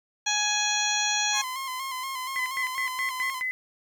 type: harmonic tone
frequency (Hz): 835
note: G#5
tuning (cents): +9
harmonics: 1 / 2 / 3 / 4 / 5 / 7 / 8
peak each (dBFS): -31 / -31 / -31 / -31 / -31 / -31 / -31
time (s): 0.26-1.42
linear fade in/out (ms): 10
type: tone with vibrato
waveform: sawtooth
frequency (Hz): 1046.5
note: C6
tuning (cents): 0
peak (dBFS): -27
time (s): 1.32-3.43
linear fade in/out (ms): 50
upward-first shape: square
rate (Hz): 4.2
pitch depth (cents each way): 42
type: tone bursts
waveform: sine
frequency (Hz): 2023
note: B6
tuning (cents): +41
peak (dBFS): -26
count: 6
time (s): 2.36-3.51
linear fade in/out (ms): 0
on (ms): 100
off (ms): 110
effects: 9-bit